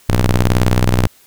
sawtooth ring-modulated tone, 61.74 Hz, B1, in tune, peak -4 dBFS, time 0.09-1.07 s, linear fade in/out 0 ms, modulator 40.3 Hz, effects white hiss -49 dBFS RMS until 1.26 s

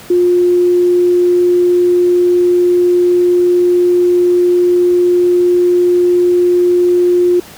sine tone, 354.8 Hz, F4, 27 cents sharp, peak -7 dBFS, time 0.1-7.4 s, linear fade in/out 5 ms, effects pink hiss -35 dBFS RMS until 7.57 s + high-pass 80 Hz 12 dB/octave

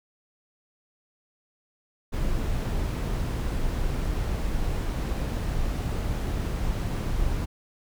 brown noise, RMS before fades -27 dBFS, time 2.12-7.46 s, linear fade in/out 20 ms, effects none

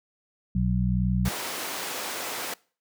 harmonic tone, 61.74 Hz, B1, in tune, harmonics 1 / 2 / 3, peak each -27 / -27 / -24 dBFS, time 0.55-1.29 s, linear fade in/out 5 ms
pink high-pass noise, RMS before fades -33 dBFS, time 1.25-2.54 s, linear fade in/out 5 ms, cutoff 420 Hz, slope 12 dB/octave
effects noise-tail reverb RT60 0.4 s tail -23 dB re dry

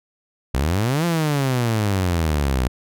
sawtooth exponential two-way sweep, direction up then down, 60.4 to 174.61 to 60.4 Hz, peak -14 dBFS, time 0.54-2.68 s, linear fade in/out 5 ms, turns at 1.05 s, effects none

